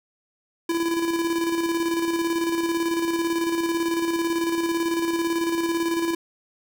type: tone with tremolo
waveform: square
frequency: 334.8 Hz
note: E4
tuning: 27 cents sharp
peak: -21 dBFS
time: 0.69-6.15 s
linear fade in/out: 5 ms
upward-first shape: square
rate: 18 Hz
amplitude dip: 40%
effects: none